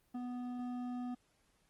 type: tone with hard clipping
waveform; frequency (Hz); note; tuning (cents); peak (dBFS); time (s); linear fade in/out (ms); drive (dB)
sine; 246.9; B3; 0; -40; 0.14-1.15; 10; 9
effects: pink hiss -74 dBFS RMS until 1.69 s + Opus 24 kbps